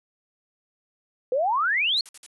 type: exponential sweep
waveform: sine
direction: up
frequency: 481.6 to 4435 Hz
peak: -20 dBFS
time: 1.32-2.01 s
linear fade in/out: 2 ms
type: noise bursts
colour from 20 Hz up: blue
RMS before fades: -40 dBFS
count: 4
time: 1.97-2.263 s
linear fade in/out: 0 ms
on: 32 ms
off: 55 ms
effects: resampled to 24000 Hz